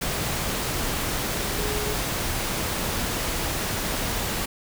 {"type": "tone in noise", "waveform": "sine", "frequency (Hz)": 421, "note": "G#4", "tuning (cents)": 24, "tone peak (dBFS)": -30, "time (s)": [1.58, 1.95], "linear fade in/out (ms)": 10, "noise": "pink", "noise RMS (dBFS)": -27, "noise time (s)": [0.01, 4.46], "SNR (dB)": -6, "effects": []}